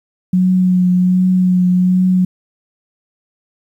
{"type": "tone with vibrato", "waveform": "sine", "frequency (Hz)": 182.6, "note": "F#3", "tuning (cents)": -23, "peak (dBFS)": -9, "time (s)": [0.33, 2.25], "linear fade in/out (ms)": 5, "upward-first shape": "triangle", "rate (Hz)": 1.3, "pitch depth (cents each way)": 22, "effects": ["8-bit"]}